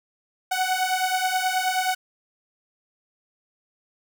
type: beating tone pair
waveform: sawtooth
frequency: 740 / 749.4 Hz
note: F#5 / F#5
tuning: 0 / +22 cents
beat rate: 9.4 Hz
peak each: -21 dBFS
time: 0.51-1.95 s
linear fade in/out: 10 ms
effects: none